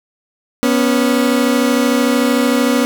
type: tone pair together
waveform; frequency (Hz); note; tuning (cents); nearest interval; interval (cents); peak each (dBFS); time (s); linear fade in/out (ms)
30% pulse; 243.9 / 277.2; B3 / C#4; -21 / 0; major second; 221; -11 / -13; 0.63-2.85; 0
effects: none